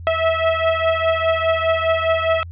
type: beating tone pair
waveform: sawtooth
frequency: 649 / 653.9 Hz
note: E5 / E5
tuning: -27 / -14 cents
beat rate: 4.9 Hz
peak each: -14 / -16 dBFS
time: 0.07-2.43 s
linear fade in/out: 0 ms
effects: added 85 Hz sine -31 dBFS peak until 2.51 s + resampled to 8000 Hz